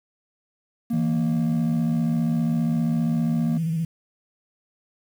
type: tone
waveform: triangle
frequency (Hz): 233.1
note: A#3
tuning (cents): 0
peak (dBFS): -19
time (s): 0.9-3.58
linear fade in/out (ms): 10
type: tone with vibrato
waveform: sine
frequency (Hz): 163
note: E3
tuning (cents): -19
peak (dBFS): -21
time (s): 0.93-3.85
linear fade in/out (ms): 5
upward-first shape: square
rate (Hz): 15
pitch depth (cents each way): 48
effects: tanh soft clip ceiling -15 dBFS + 8-bit

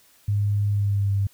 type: tone with pitch glide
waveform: sine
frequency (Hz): 102.4 to 99.37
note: G#2 to G2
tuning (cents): -24 to +24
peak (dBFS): -19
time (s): 0.28-1.27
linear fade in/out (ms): 5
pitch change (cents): -52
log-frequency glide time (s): 0.7-1.11
effects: white hiss -57 dBFS RMS until 1.33 s

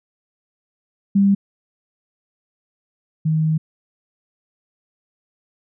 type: tone pair in turn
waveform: sine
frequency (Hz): 198.3 / 157.39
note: G3 / D#3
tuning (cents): +20 / +20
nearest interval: major third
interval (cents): 400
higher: first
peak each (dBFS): -11 / -15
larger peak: first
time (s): 1.15-1.35 / 3.25-3.58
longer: second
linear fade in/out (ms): 10
effects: none

